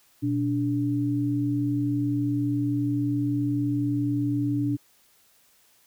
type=tone pair together; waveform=sine; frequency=121.87 / 290.1 Hz; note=B2 / D4; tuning=-23 / -21 cents; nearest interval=octave + minor third; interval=1502 cents; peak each=-27 / -24 dBFS; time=0.22-4.77 s; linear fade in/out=20 ms; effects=white hiss -61 dBFS RMS until 5.86 s